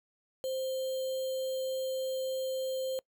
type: tone with sample-and-hold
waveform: sine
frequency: 523.3 Hz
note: C5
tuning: in tune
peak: -31 dBFS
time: 0.44-2.99 s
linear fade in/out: 0 ms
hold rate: 3675 Hz
effects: noise-tail reverb RT60 0.1 s tail -24 dB re dry